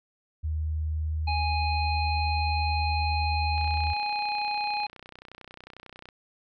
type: tone with pitch glide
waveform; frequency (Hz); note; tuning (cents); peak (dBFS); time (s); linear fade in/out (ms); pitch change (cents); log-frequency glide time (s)
sine; 77.78 to 78.91; D#2 to D#2; 0 to +25; -26; 0.43-3.94; 20; +25; 0.89-2.29
type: harmonic tone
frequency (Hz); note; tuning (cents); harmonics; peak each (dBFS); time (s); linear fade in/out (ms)
830.6; G#5; 0; 1 / 3 / 5; -28 / -33 / -35; 1.27-4.87; 10
type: click train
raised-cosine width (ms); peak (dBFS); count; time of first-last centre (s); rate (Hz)
0.3; -28; 79; 3.58-6.088; 31.1
effects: none